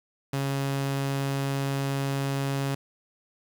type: tone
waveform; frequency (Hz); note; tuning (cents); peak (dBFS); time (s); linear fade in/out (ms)
sawtooth; 137.8; C#3; -10; -22; 0.33-2.75; 5
effects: 8-bit